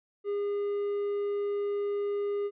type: tone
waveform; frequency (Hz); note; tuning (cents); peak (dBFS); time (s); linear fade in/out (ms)
triangle; 407.2; G#4; -34; -26; 0.24-2.51; 50
effects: resampled to 8000 Hz